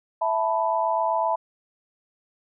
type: chord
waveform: sine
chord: E suspended fourth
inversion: none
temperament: equal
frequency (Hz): 659.3 / 880 / 987.8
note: E5 / A5 / B5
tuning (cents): 0 / 0 / 0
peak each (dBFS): -25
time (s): 0.21-1.36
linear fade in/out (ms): 10
effects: none